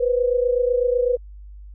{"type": "tone pair together", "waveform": "sine", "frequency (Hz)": [487, 515], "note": ["B4", "C5"], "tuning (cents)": [-24, -28], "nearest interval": "minor second", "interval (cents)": 96, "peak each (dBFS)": [-18, -22], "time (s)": [0, 1.17], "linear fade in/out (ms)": 10, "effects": ["added 50 Hz sine -37 dBFS peak until 1.74 s"]}